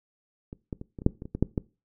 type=clicks; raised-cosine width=3 ms; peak=-25 / -19 / -25 / -25 / -26 / -6 / -24 / -26 / -18 / -8 / -13 dBFS; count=11; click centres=0.529 / 0.728 / 0.814 / 0.988 / 1.019 / 1.064 / 1.221 / 1.255 / 1.35 / 1.426 / 1.578 s; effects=noise-tail reverb RT60 0.3 s tail -21 dB re dry